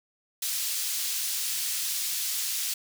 pink high-pass noise, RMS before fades -30 dBFS, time 0.42-2.74 s, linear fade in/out 5 ms, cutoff 4300 Hz, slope 12 dB/octave, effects none

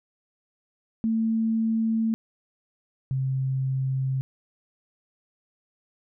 sine tone pair in turn, 223.9 / 132.61 Hz, A3 / C3, +30 / +24 cents, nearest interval major sixth, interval 906 cents, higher first, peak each -21 / -23 dBFS, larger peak first, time 1.04-2.14 / 3.11-4.21 s, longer neither, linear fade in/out 0 ms, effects none

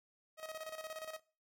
sawtooth tone with tremolo, 632 Hz, D#5, 27 cents sharp, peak -38 dBFS, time 0.37-1.2 s, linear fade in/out 50 ms, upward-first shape square, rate 17 Hz, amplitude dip 65%, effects noise-tail reverb RT60 0.4 s tail -22 dB re dry

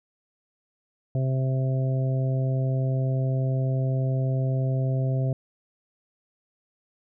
harmonic tone, 131.7 Hz, C3, 12 cents sharp, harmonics 1 / 2 / 3 / 4 / 5, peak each -22 / -36 / -37 / -37 / -36 dBFS, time 1.15-5.33 s, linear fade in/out 2 ms, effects none

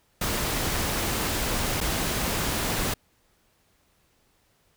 pink noise with dropouts, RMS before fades -27 dBFS, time 0.21-2.94 s, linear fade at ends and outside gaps 5 ms, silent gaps 1.805-1.811 s, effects pink hiss -66 dBFS RMS until 4.76 s

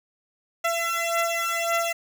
15% pulse beating tone pair, 674 / 675.8 Hz, E5 / E5, +38 / +43 cents, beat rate 1.8 Hz, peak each -20 dBFS, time 0.64-1.93 s, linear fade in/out 10 ms, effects none

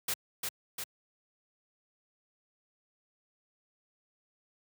white noise with echo, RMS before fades -32 dBFS, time 0.08-0.14 s, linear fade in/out 5 ms, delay 350 ms, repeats 2, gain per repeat -3 dB, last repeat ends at 0.84 s, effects high-pass 80 Hz 12 dB/octave

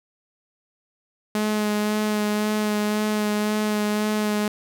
sawtooth tone with vibrato, 211.2 Hz, G#3, 29 cents sharp, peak -17 dBFS, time 1.35-4.48 s, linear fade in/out 2 ms, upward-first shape sine, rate 1.9 Hz, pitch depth 16 cents each way, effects none

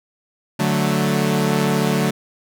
sawtooth chord, D major, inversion none, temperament equal, 146.83 / 185 / 220 Hz, D3 / F#3 / A3, 0 / 0 / 0 cents, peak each -17 dBFS, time 0.59-2.11 s, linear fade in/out 10 ms, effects none

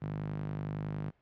sawtooth tone with high-pass filter, 50.8 Hz, G#1, 38 cents flat, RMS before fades -37 dBFS, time 0.01-1.11 s, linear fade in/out 20 ms, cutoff 140 Hz, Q 3.8, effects pink hiss -71 dBFS RMS until 1.21 s + low-pass 2000 Hz 12 dB/octave

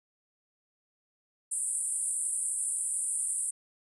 white band-pass noise, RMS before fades -32 dBFS, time 1.51-3.51 s, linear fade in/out 10 ms, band 8300 to 9800 Hz, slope 96 dB/octave, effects none

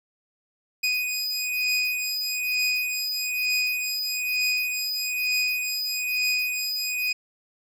25% pulse beating tone pair, 2489 / 2490.1 Hz, D#7 / D#7, 0 / +1 cents, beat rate 1.1 Hz, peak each -23 dBFS, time 0.83-7.13 s, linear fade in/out 10 ms, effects none

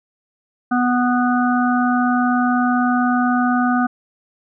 harmonic tone, 246.9 Hz, B3, in tune, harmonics 1 / 3 / 5 / 6, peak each -16 / -21 / -23 / -24 dBFS, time 0.71-3.87 s, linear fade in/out 10 ms, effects none

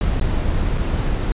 brown noise with dropouts, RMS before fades -19 dBFS, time 0.01-1.32 s, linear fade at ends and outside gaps 1 ms, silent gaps 0.198-0.212 / 0.776-0.78 s, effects resampled to 8000 Hz

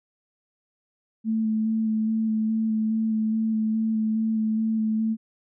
sine tone with vibrato, 220 Hz, A3, in tune, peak -21 dBFS, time 1.24-5.17 s, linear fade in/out 50 ms, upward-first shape square, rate 2.4 Hz, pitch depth 13 cents each way, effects none

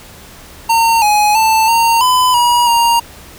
square tone with pitch steps, 914 / 838 / 885 / 921 / 1007 / 961 / 936 Hz, A#5 / G#5 / A5 / A#5 / B5 / B5 / A#5, -34 / +15 / +10 / -21 / +33 / -48 / +7 cents, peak -9 dBFS, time 0.69-3 s, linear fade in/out 10 ms, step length 330 ms, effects added 70 Hz sine -43 dBFS peak until 3.38 s + pink hiss -37 dBFS RMS until 3.38 s

